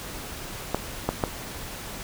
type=clicks; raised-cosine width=1 ms; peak=-8 dBFS; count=3; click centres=0.746 / 1.09 / 1.238 s; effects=pink hiss -37 dBFS RMS until 2.03 s